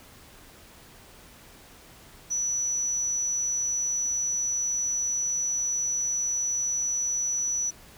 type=tone; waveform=sine; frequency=5920 Hz; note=F#8; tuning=in tune; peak=-24 dBFS; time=2.3-7.71 s; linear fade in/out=20 ms; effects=tanh soft clip ceiling -20 dBFS + pink hiss -51 dBFS RMS until 7.97 s